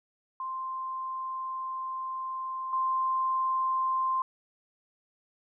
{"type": "tone with level steps", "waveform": "sine", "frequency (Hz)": 1046.5, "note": "C6", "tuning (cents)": 0, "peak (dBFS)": [-32, -25], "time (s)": [0.4, 4.22], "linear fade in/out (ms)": 2, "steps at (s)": 2.73, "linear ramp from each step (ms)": 2, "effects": []}